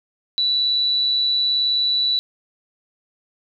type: tone with amplitude modulation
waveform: sine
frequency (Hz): 3951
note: B7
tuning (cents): 0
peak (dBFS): -15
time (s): 0.38-2.19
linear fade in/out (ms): 0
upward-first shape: sine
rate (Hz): 139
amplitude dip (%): 30
effects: none